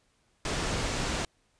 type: low-pass noise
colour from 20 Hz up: pink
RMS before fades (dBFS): -31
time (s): 0.45-1.25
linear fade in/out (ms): 2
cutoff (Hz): 8300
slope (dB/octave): 24
effects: pink hiss -70 dBFS RMS until 1.59 s + resampled to 22050 Hz